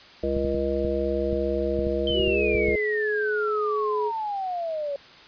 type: harmonic tone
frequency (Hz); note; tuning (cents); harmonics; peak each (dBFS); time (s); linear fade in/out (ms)
68.6; C#2; -17; 1 / 3 / 5 / 7 / 9; -31 / -33 / -28 / -27 / -29; 0.23-2.76; 5
type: clicks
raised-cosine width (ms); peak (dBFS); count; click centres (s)
5; -21; 12; 0.367 / 0.449 / 0.546 / 0.849 / 1.329 / 1.791 / 1.869 / 2.104 / 2.2 / 2.278 / 2.551 / 2.685
type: exponential sweep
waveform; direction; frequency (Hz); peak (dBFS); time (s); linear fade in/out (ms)
sine; down; 3136 to 554.4; -26; 2.07-4.96; 2
type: tone with pitch glide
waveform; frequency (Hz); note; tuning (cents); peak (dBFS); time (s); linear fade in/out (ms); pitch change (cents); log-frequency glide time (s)
sine; 377.3 to 423.5; F#4 to G#4; +34 to +34; -24; 2.13-4.12; 50; +200; 2.29-2.43
effects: white hiss -48 dBFS RMS until 5.27 s + resampled to 11025 Hz